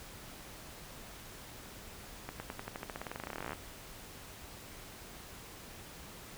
accelerating click train, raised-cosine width 0.5 ms, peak -24 dBFS, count 29, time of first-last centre 2.29-3.532 s, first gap 110 ms, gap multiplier 0.92, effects pink hiss -50 dBFS RMS until 6.37 s

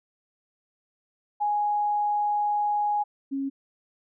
sine tone pair in turn, 830.6 / 273.5 Hz, G#5 / C#4, 0 / -23 cents, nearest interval octave + perfect fifth, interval 1923 cents, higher first, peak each -22 / -26 dBFS, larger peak first, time 1.4-3.04 / 3.31-3.5 s, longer first, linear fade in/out 20 ms, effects none

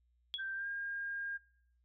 sine tone with exponential decay, 3357 Hz, G#7, 18 cents sharp, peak -32 dBFS, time 0.34-0.46 s, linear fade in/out 0 ms, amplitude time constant 26 ms
sine tone with pitch glide, 1568 to 1613.9 Hz, G6 to G6, 0 to +50 cents, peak -37 dBFS, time 0.38-1.38 s, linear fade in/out 20 ms, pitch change +50 cents, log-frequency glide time 0.54-0.67 s
effects noise-tail reverb RT60 0.7 s tail -23 dB re dry + added 60 Hz sine -70 dBFS peak until 1.84 s

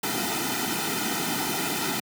pink noise with comb filter, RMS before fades -27 dBFS, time 0.03-2 s, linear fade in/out 5 ms, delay 1.8 ms, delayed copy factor -1, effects high-pass 200 Hz 12 dB/octave

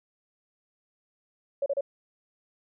sine tone bursts, 559 Hz, C#5, 14 cents sharp, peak -24 dBFS, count 3, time 1.62-1.809 s, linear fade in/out 5 ms, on 41 ms, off 33 ms, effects none

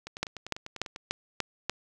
two click trains, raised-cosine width 0.2 ms, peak -11 / -22 dBFS, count 6 / 10, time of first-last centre 0.23-1.696 / 0.07-0.961 s, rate 3.41 / 10.1 Hz, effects none

